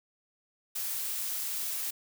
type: noise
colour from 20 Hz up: blue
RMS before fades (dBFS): -34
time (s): 0.75-1.91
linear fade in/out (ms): 10
effects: none